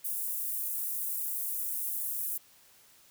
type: high-pass noise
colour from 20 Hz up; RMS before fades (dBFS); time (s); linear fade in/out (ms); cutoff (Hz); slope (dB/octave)
pink; -34; 0.04-2.38; 10; 11000; 24
effects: white hiss -60 dBFS RMS until 3.1 s